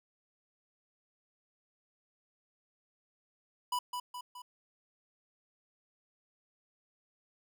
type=tone with echo; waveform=square; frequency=987.8 Hz; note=B5; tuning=in tune; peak=-31 dBFS; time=3.72-3.79 s; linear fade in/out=5 ms; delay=210 ms; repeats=3; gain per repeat=-5 dB; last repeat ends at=4.42 s; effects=none